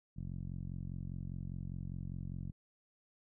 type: tone with low-pass filter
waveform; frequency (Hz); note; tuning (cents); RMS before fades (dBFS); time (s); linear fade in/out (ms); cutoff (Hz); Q
10% pulse; 44.96; F#1; -49; -42; 0.16-2.52; 20; 160; 1.4
effects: none